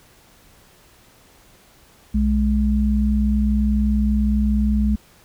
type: tone pair together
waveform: sine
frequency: 62.5 / 210.6 Hz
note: B1 / G#3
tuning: +21 / +24 cents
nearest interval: octave + major sixth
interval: 2103 cents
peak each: -18 dBFS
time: 2.14-4.96 s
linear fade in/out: 10 ms
effects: pink hiss -52 dBFS RMS until 5.24 s